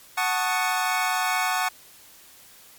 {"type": "chord", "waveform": "25% pulse", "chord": "D# half-diminished seventh", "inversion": "first", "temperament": "equal", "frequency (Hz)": [740, 880, 1108.7, 1244.5], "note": ["F#5", "A5", "C#6", "D#6"], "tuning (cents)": [0, 0, 0, 0], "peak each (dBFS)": [-22, -25, -24, -27], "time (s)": [0.17, 1.69], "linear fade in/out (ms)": 10, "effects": ["white hiss -50 dBFS RMS until 2.78 s", "MP3 96 kbps"]}